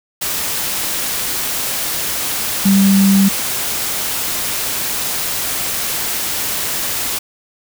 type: tone in noise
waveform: sine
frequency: 196 Hz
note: G3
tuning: in tune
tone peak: -8 dBFS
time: 2.65-3.29 s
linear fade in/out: 10 ms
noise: white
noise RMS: -20 dBFS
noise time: 0.21-7.19 s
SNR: +9 dB
effects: none